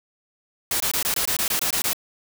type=noise bursts; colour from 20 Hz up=white; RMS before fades=-23 dBFS; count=11; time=0.71-1.932 s; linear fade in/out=2 ms; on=92 ms; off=21 ms; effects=none